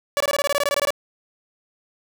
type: tone bursts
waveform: sawtooth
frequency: 572 Hz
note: D5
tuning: 46 cents flat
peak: -14 dBFS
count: 14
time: 0.17-0.905 s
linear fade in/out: 0 ms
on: 33 ms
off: 21 ms
effects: none